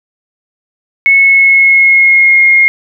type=tone with pitch glide; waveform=sine; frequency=2197 to 2141 Hz; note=C#7 to C7; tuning=-16 to +39 cents; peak=-3 dBFS; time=1.06-2.68 s; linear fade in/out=0 ms; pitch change=-45 cents; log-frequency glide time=1.16-2.43 s; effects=none